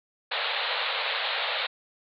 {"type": "band-pass noise", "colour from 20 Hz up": "white", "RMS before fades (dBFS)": -29, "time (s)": [0.31, 1.67], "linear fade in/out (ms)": 10, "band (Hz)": [460, 4200], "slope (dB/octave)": 96, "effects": []}